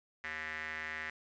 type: tone with band-pass filter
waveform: square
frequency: 78.3 Hz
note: D#2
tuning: 11 cents sharp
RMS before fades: -41 dBFS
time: 0.24-1.1 s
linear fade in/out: 0 ms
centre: 1900 Hz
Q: 6
effects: resampled to 16000 Hz + 10-bit